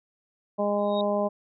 harmonic tone, 205 Hz, G#3, 22 cents flat, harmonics 1 / 2 / 3 / 4 / 5, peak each -29 / -31 / -25 / -33 / -34 dBFS, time 0.58-1.29 s, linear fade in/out 20 ms
sine tone with exponential growth, 3760 Hz, A#7, 14 cents sharp, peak -30 dBFS, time 0.78-1.01 s, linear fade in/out 2 ms, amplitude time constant 50 ms
effects none

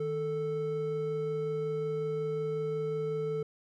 triangle tone pair together, 155.16 / 440 Hz, D#3 / A4, -4 / 0 cents, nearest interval octave + tritone, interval 1804 cents, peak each -35 / -29 dBFS, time 0-3.43 s, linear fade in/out 5 ms, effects none

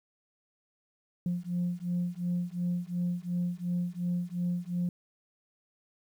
sine beating tone pair, 174.9 / 177.7 Hz, F3 / F3, +3 / +30 cents, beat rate 2.8 Hz, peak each -31 dBFS, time 1.26-4.89 s, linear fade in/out 2 ms, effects tanh soft clip ceiling -24 dBFS + 10-bit

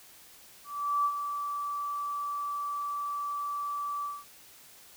sine tone with ADSR envelope, 1158 Hz, D6, 25 cents flat, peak -23 dBFS, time 0.64-4.25 s, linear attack 410 ms, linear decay 63 ms, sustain -8 dB, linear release 210 ms, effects white hiss -54 dBFS RMS until 4.96 s

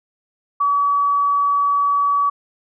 sine tone, 1140 Hz, C#6, 48 cents sharp, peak -14 dBFS, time 0.6-2.3 s, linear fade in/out 10 ms, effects none

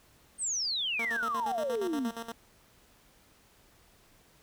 sine exponential sweep, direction down, 8870 to 207.7 Hz, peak -29 dBFS, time 0.38-2.12 s, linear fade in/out 50 ms
10% pulse tone with tremolo, 230.2 Hz, A#3, 22 cents flat, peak -28 dBFS, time 0.99-2.32 s, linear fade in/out 2 ms, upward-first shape square, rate 8.5 Hz, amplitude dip 75%
effects pink hiss -62 dBFS RMS until 4.42 s

